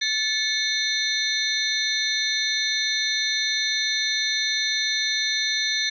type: tone cluster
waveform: sine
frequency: 1746 / 2203 / 3633 / 4126 / 5980 Hz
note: A6 / C#7 / A#7 / C8 / F#8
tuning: -14 / -11 / -45 / -25 / +17 cents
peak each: -28 / -30 / -26 / -27 / -31 dBFS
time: 0.01-5.9 s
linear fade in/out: 10 ms
effects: none